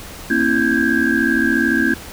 sine tone cluster, 233.1 / 270.4 / 330.9 / 1573 / 1647 Hz, A#3 / C#4 / E4 / G6 / G#6, 0 / -43 / +7 / +6 / -15 cents, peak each -20 dBFS, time 0.3-1.94 s, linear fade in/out 5 ms, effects added 74 Hz sine -41 dBFS peak until 2.12 s + pink hiss -35 dBFS RMS until 2.12 s

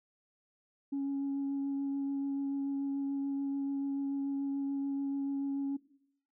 sine tone with vibrato, 277.2 Hz, C#4, in tune, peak -30 dBFS, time 0.92-5.77 s, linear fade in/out 10 ms, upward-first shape triangle, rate 6.9 Hz, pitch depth 13 cents each way, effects noise-tail reverb RT60 0.7 s tail -19 dB re dry + tanh soft clip ceiling -29 dBFS

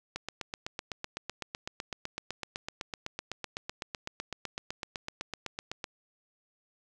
click train, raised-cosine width 0.2 ms, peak -18 dBFS, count 46, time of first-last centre 0.16-5.842 s, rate 7.92 Hz, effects none

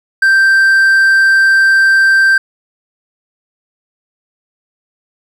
triangle tone, 1568 Hz, G6, in tune, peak -4 dBFS, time 0.22-2.38 s, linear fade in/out 5 ms, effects none

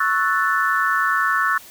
sine chord, F# minor seventh, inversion second, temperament equal, 1108.7 / 1318.5 / 1480 / 1760 Hz, C#6 / E6 / F#6 / A6, 0 / 0 / 0 / 0 cents, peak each -22 dBFS, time 0-1.58 s, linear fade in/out 5 ms, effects white hiss -43 dBFS RMS until 1.7 s

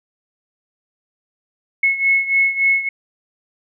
sine beating tone pair, 2186 / 2189.5 Hz, C#7 / C#7, -25 / -22 cents, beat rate 3.5 Hz, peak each -15 / -19 dBFS, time 1.83-2.89 s, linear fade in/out 5 ms, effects none

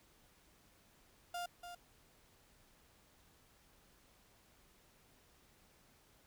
35% pulse tone with echo, 702 Hz, F5, 9 cents sharp, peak -38 dBFS, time 1.34-1.46 s, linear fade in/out 5 ms, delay 290 ms, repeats 1, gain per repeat -8 dB, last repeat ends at 1.75 s, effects pink hiss -68 dBFS RMS until 6.26 s

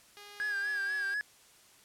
5% pulse tone with pitch glide, 410.2 to 384.9 Hz, G#4 to G4, -21 to -32 cents, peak -37 dBFS, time 0.17-1.14 s, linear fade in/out 0 ms, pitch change -111 cents, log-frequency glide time 0.4-0.9 s
triangle tone with vibrato, 1638 Hz, G#6, 24 cents flat, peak -29 dBFS, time 0.4-1.21 s, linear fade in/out 0 ms, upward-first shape sine, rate 4.1 Hz, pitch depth 64 cents each way
effects white hiss -60 dBFS RMS until 1.84 s + low-pass 11000 Hz 12 dB/octave

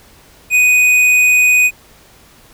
sine tone with tanh clipping, 2489 Hz, D#7, in tune, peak -9 dBFS, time 0.5-1.71 s, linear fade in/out 50 ms, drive 11 dB, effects pink hiss -45 dBFS RMS until 2.53 s

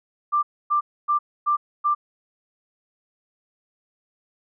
sine tone bursts, 1183 Hz, D6, 12 cents sharp, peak -17 dBFS, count 5, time 0.32-1.95 s, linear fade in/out 20 ms, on 110 ms, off 270 ms, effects none

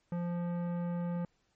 sine tone with tanh clipping, 173.8 Hz, F3, 8 cents flat, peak -34 dBFS, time 0.12-1.25 s, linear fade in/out 2 ms, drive 15 dB, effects pink hiss -75 dBFS RMS until 1.55 s + MP3 32 kbps

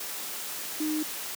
sine tone in noise, 307.4 Hz, D#4, 21 cents flat, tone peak -26 dBFS, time 0.8-1.03 s, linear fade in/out 5 ms, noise white, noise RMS -36 dBFS, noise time 0-1.35 s, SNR +7 dB, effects high-pass 200 Hz 12 dB/octave

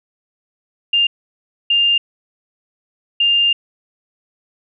sine tone bursts at uneven times, 2803 Hz, F7, 6 cents sharp, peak -11 dBFS, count 3, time 0.93-1.07 / 1.7-1.98 / 3.2-3.53 s, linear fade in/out 5 ms, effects none

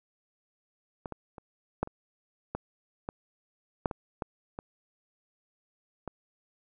clicks, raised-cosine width 1 ms, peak -22 / -23 / -30 / -13 / -28 / -18 / -20 / -12 / -21 / -18 / -23 / -22 dBFS, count 12, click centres 1.058 / 1.123 / 1.382 / 1.83 / 1.874 / 2.55 / 3.089 / 3.858 / 3.912 / 4.222 / 4.589 / 6.077 s, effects none

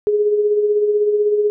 sine tone with tremolo, 417.3 Hz, G#4, 8 cents sharp, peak -11 dBFS, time 0.07-1.5 s, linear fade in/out 0 ms, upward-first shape sine, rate 16 Hz, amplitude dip 45%, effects none

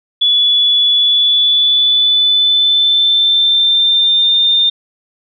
sine tone with pitch glide, 3425 to 3612 Hz, A7 to A7, -47 to +45 cents, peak -8 dBFS, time 0.21-4.7 s, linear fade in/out 10 ms, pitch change +92 cents, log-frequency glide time 0.94-4.36 s, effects none

